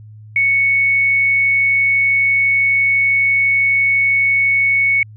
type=tone; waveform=sine; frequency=2217 Hz; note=C#7; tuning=in tune; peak=-11 dBFS; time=0.36-5.03 s; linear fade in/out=2 ms; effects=added 107 Hz sine -35 dBFS peak until 5.16 s